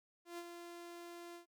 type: tone with ADSR envelope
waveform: sawtooth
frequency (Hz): 344.7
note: F4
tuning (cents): -23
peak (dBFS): -39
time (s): 0.25-1.46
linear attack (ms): 130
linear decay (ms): 48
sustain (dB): -6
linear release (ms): 110
effects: noise-tail reverb RT60 0.1 s tail -24 dB re dry